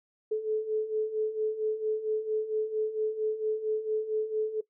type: beating tone pair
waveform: sine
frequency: 430.1 / 434.5 Hz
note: A4 / A4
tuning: -39 / -22 cents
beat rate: 4.4 Hz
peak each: -33 / -28 dBFS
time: 0.31-4.61 s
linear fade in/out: 10 ms
effects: noise-tail reverb RT60 0.1 s tail -19 dB re dry